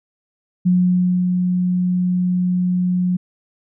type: tone with ADSR envelope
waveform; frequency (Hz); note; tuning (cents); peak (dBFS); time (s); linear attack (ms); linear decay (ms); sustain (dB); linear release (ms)
sine; 180.5; F#3; -43; -11; 0.65-3.17; 17; 590; -4; 10
effects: none